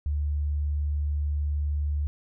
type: tone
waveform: sine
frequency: 73.42 Hz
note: D2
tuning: in tune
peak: -24 dBFS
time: 0.06-2.07 s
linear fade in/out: 0 ms
effects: none